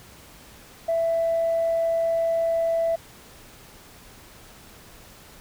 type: tone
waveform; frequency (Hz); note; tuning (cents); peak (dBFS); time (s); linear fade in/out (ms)
sine; 663; E5; +10; -19; 0.88-2.96; 10
effects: tanh soft clip ceiling -16 dBFS + pink hiss -48 dBFS RMS until 5.4 s